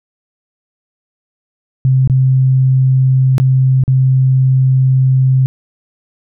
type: tone with dropouts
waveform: sine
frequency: 131.1 Hz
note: C3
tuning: 4 cents sharp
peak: -7 dBFS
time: 1.85-5.46 s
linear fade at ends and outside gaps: 0 ms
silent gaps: 2.075-2.098 / 3.381-3.4 / 3.837-3.879 s
effects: none